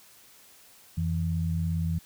sine tone pair together, 87.31 / 164.81 Hz, F2 / E3, 0 / 0 cents, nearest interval major seventh, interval 1100 cents, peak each -28 dBFS, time 0.97-1.99 s, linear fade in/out 10 ms, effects white hiss -55 dBFS RMS until 2.05 s

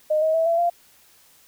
sine tone with pitch steps, 615 / 633.4 / 652.3 / 671.8 / 691.9 Hz, D#5 / D#5 / E5 / E5 / F5, -20 / +31 / -18 / +33 / -16 cents, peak -17 dBFS, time 0.1-0.7 s, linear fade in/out 10 ms, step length 120 ms, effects white hiss -55 dBFS RMS until 1.47 s

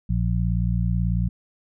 harmonic tone, 58.27 Hz, A#1, in tune, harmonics 1 / 2 / 3, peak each -23 / -24 / -25 dBFS, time 0.09-1.29 s, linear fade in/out 10 ms, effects none

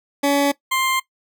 20% pulse tone pair in turn, 282.8 / 1051.2 Hz, C#4 / C6, +35 / +8 cents, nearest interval octave + major seventh, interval 2273 cents, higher second, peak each -10 / -13 dBFS, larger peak first, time 0.23-0.52 / 0.71-1 s, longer neither, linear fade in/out 10 ms, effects noise-tail reverb RT60 0.1 s tail -18 dB re dry

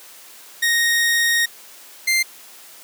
sawtooth tone pair in turn, 1864.7 / 2093 Hz, A#6 / C7, 0 / 0 cents, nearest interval major second, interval 200 cents, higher second, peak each -12 dBFS, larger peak neither, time 0.62-1.46 / 2.07-2.23 s, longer first, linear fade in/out 10 ms, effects white hiss -43 dBFS RMS until 2.83 s + high-pass 300 Hz 12 dB/octave

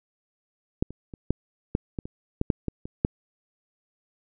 clicks, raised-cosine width 3 ms, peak -9 / -26 / -26 / -9 / -9 / -17 / -23 / -10 / -7 / -14 / -23 / -7 dBFS, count 12, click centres 0.825 / 0.906 / 1.138 / 1.306 / 1.751 / 1.988 / 2.055 / 2.414 / 2.502 / 2.683 / 2.855 / 3.049 s, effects none

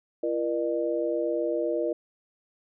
sine tone cluster, 339.4 / 477.2 / 605 Hz, F4 / A#4 / D#5, -49 / +41 / -49 cents, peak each -29 dBFS, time 0.23-1.93 s, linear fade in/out 5 ms, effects none

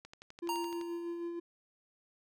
click train, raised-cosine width 0.2 ms, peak -32 dBFS, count 10, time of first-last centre 0.05-0.813 s, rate 11.8 Hz
triangle tone with tremolo, 341.9 Hz, F4, 37 cents flat, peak -33 dBFS, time 0.42-1.4 s, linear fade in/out 10 ms, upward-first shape sine, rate 6.3 Hz, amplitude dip 35%
square tone with exponential decay, 932.3 Hz, A#5, in tune, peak -32 dBFS, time 0.49-1.28 s, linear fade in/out 1 ms, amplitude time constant 170 ms
effects none

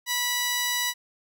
10% pulse tone pair together, 979 / 1958 Hz, B5 / B6, -15 / -15 cents, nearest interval octave, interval 1200 cents, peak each -20 dBFS, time 0.06-0.94 s, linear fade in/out 50 ms, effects none

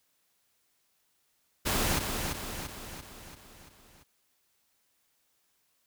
pink noise with echo, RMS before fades -28 dBFS, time 1.65-2 s, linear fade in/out 20 ms, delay 340 ms, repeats 6, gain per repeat -5 dB, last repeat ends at 4.04 s, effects white hiss -73 dBFS RMS until 5.86 s

